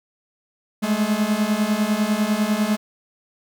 45% pulse beating tone pair, 206.9 / 216.9 Hz, G#3 / A3, -6 / -25 cents, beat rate 10 Hz, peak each -22 / -21 dBFS, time 0.82-2.77 s, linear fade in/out 20 ms, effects none

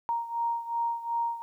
sine beating tone pair, 932.3 / 935 Hz, A#5 / A#5, 0 / +5 cents, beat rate 2.7 Hz, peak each -29 / -33 dBFS, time 0.09-1.42 s, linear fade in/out 0 ms, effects 11-bit

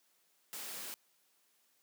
white noise, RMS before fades -44 dBFS, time 0.53-0.94 s, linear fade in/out 0 ms, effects white hiss -73 dBFS RMS until 1.82 s + high-pass 200 Hz 12 dB/octave

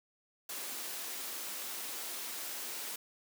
white high-pass noise, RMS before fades -41 dBFS, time 0.49-2.96 s, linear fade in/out 5 ms, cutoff 230 Hz, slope 24 dB/octave, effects none

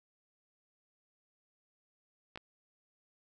clicks, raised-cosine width 0.3 ms, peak -28 dBFS, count 2, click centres 2.358 / 2.375 s, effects none

